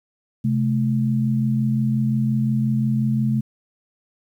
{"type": "tone pair together", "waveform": "sine", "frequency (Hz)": [130.81, 216.5], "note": ["C3", "A3"], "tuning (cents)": [0, -28], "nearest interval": "major sixth", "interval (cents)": 872, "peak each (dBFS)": -20, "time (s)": [0.44, 3.41], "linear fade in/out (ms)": 10, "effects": ["9-bit"]}